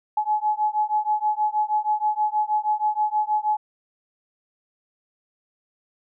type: beating tone pair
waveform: sine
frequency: 847 / 853.3 Hz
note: G#5 / G#5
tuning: +34 / +47 cents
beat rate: 6.3 Hz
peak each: -23 dBFS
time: 0.17-3.57 s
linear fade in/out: 5 ms
effects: none